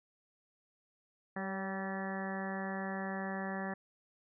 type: harmonic tone with a mistuned harmonic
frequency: 192.9 Hz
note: G3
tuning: 28 cents flat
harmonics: 1 / 2 / 3 / 4 / 5 / 6 / 7 / 8 / 9 / 10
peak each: -39 / -46 / -45 / -44 / -50 / -50 / -51 / -54 / -44 / -50 dBFS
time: 1.36-3.74 s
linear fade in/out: 5 ms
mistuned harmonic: 3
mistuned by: -26 cents
effects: none